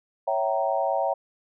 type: chord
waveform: sine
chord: C# diminished seventh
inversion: none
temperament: equal with one note detuned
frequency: 554.4 / 659.3 / 768.7 / 932.3 Hz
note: C#5 / E5 / G5 / Bb5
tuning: 0 / 0 / -34 / 0 cents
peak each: -27 / -27 / -27 / -30 dBFS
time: 0.27-1.14 s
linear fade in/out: 10 ms
effects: none